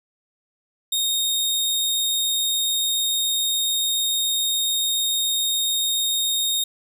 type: tone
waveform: sawtooth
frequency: 3707 Hz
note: A#7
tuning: 10 cents flat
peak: -17 dBFS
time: 0.92-6.64 s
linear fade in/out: 5 ms
effects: none